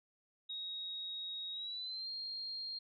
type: tone with pitch glide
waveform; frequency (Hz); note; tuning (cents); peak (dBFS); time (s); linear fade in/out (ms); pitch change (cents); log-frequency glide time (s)
sine; 3779 to 4217; A#7 to C8; +23 to +13; -40; 0.49-2.79; 10; +190; 1.52-2.1
effects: none

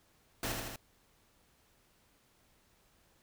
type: noise with echo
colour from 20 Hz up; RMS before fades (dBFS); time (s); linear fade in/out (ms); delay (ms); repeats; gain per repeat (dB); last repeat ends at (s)
pink; -36; 0.43-0.52; 2; 80; 3; -3; 0.76
effects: pink hiss -69 dBFS RMS until 3.22 s

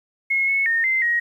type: tone with pitch steps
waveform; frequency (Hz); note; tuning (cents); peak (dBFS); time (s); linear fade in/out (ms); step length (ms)
sine; 2168 / 2197 / 1835 / 2075 / 1888; C#7 / C#7 / A#6 / C7 / A#6; -39 / -16 / -28 / -15 / +22; -17; 0.3-1.2; 10; 180
effects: 9-bit

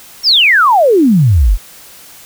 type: exponential sweep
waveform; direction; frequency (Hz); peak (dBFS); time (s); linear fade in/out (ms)
sine; down; 5700 to 38.36; -5; 0.23-1.58; 50
effects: white hiss -37 dBFS RMS until 2.25 s

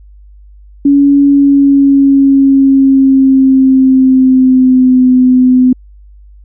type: tone with pitch glide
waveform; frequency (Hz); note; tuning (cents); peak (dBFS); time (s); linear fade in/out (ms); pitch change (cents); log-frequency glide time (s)
sine; 281.8 to 254; C#4 to B3; +29 to +49; -3; 0.85-5.73; 5; -180; 1.27-5.09
effects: added 50 Hz sine -34 dBFS peak until 6.44 s

